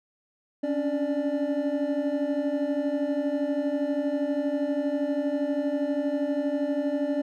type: tone cluster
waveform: triangle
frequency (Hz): 275.6 / 288.1 / 590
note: C#4 / D4 / D5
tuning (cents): -10 / -33 / +8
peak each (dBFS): -27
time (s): 0.63-7.22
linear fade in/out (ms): 10
effects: none